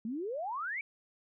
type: exponential sweep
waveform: sine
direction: up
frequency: 210.2 to 2349 Hz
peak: -34 dBFS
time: 0.05-0.81 s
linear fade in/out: 2 ms
effects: none

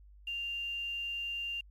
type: tone with quantisation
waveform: sine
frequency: 2790 Hz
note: F7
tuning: 2 cents flat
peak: -34 dBFS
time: 0.27-1.61 s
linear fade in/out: 5 ms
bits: 10
effects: added 50 Hz sine -53 dBFS peak until 1.7 s + MP3 64 kbps

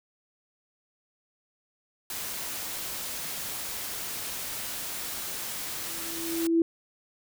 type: noise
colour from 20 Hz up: white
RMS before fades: -35 dBFS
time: 2.1-6.47 s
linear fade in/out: 2 ms
type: tone with exponential growth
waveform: sine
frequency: 331.8 Hz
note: E4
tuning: 11 cents sharp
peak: -17 dBFS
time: 5.74-6.62 s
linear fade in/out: 2 ms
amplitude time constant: 190 ms
effects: none

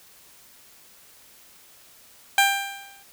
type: tone with exponential decay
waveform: 15% pulse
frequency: 793 Hz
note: G5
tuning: 20 cents sharp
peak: -7 dBFS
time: 2.38-3.03 s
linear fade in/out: 2 ms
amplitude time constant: 140 ms
effects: white hiss -52 dBFS RMS until 3.12 s

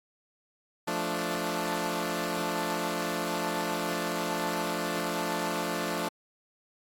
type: chord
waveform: 10% pulse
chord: D minor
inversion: first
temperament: equal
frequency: 174.61 / 220 / 293.7 Hz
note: F3 / A3 / D4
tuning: 0 / 0 / 0 cents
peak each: -25 / -26 / -25 dBFS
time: 0.87-6.09 s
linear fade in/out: 10 ms
effects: AAC 64 kbps

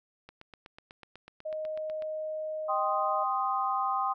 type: click train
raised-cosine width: 0.3 ms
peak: -31 dBFS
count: 15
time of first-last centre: 0.29-2.023 s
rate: 8.08 Hz
type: tone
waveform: sine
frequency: 622.3 Hz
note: D#5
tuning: in tune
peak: -32 dBFS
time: 1.45-3.24 s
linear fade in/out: 10 ms
type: chord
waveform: sine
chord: C minor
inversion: second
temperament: equal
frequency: 784 / 1046.5 / 1244.5 Hz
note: G5 / C6 / Eb6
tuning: 0 / 0 / 0 cents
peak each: -31 dBFS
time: 2.68-4.14 s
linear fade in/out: 20 ms
effects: none

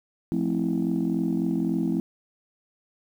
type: chord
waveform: sine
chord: F major seventh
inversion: none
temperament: just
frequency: 174.61 / 218.3 / 261.9 / 327.4 Hz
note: F3 / A3 / C4 / E4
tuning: 0 / -13 / +2 / -12 cents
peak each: -27 dBFS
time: 0.32-2 s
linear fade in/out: 0 ms
effects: tanh soft clip ceiling -16 dBFS + 9-bit

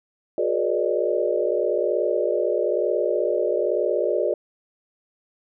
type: tone cluster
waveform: sine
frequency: 363.1 / 419.1 / 481.4 / 571 / 612 Hz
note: F#4 / G#4 / B4 / D5 / D#5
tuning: -33 / +16 / -44 / -49 / -29 cents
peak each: -26 dBFS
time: 0.38-4.34 s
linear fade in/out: 2 ms
effects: none

